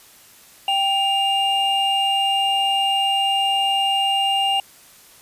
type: tone pair together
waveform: triangle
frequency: 784 / 2815 Hz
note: G5 / F7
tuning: 0 / +13 cents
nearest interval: octave + minor seventh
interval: 2213 cents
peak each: -18 dBFS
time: 0.68-4.6 s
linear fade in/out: 2 ms
effects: white hiss -48 dBFS RMS until 5.21 s + resampled to 32000 Hz